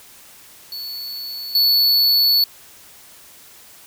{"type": "tone with level steps", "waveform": "square", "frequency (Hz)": 4435, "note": "C#8", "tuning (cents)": 0, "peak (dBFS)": [-28, -13], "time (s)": [0.72, 2.44], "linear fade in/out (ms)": 2, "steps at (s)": 1.55, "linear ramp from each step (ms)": 2, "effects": ["white hiss -45 dBFS RMS until 3.86 s"]}